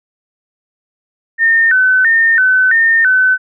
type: tone with vibrato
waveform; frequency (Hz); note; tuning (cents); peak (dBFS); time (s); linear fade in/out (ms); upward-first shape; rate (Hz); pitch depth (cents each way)
sine; 1661.2; G#6; 0; -7; 1.38-3.38; 50; square; 1.5; 160
effects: none